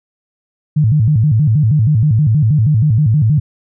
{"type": "tone with vibrato", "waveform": "sine", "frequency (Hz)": 129.1, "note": "C3", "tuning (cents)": -23, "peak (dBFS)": -8, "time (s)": [0.76, 3.4], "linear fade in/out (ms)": 10, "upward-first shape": "square", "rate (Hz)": 6.3, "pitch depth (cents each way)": 280, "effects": []}